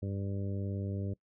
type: harmonic tone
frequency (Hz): 98.8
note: G2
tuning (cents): +14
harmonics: 1 / 2 / 3 / 4 / 5 / 6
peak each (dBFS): -34 / -40 / -44 / -46 / -48 / -50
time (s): 0.02-1.14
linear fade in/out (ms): 10
effects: noise-tail reverb RT60 0.1 s tail -22 dB re dry